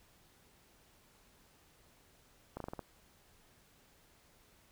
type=slowing click train; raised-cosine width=1 ms; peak=-27 dBFS; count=6; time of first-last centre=2.57-2.792 s; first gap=33 ms; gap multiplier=1.15; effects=pink hiss -66 dBFS RMS until 4.71 s